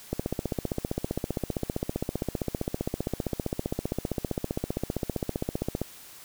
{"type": "click train", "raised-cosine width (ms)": 2, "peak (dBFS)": -14, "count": 88, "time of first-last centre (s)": [0.13, 5.816], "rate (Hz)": 15.3, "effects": ["white hiss -48 dBFS RMS until 6.24 s"]}